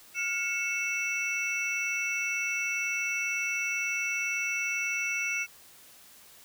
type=tone cluster; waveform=sine; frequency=1420 / 2212 / 2660 / 5830 Hz; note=F6 / C#7 / E7 / F#8; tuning=+28 / -4 / +15 / -26 cents; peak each=-38 / -32 / -31 / -39 dBFS; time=0.14-5.47 s; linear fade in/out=50 ms; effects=white hiss -54 dBFS RMS until 6.44 s